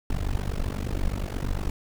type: noise with amplitude modulation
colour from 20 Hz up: brown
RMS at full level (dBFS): -24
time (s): 0.1-1.7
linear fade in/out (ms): 2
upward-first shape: sine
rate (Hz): 48.4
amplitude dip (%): 95
effects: none